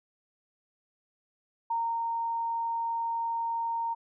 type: tone with ADSR envelope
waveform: sine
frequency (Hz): 923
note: A#5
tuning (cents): -17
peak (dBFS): -26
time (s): 1.7-3.95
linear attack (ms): 8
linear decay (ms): 280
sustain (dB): -2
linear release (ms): 23
effects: none